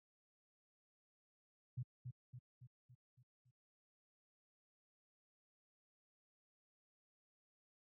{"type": "tone with echo", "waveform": "sine", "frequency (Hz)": 124.1, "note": "B2", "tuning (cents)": 9, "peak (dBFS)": -39, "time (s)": [1.77, 1.83], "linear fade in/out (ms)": 10, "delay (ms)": 280, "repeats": 6, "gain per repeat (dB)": -5, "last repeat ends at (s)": 3.51, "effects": ["high-pass 80 Hz 12 dB/octave"]}